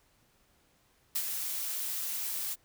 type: noise with ADSR envelope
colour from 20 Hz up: blue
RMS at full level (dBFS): -30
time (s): 1.15-2.56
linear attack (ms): 8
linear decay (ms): 58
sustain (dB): -5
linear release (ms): 34
effects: pink hiss -68 dBFS RMS until 2.64 s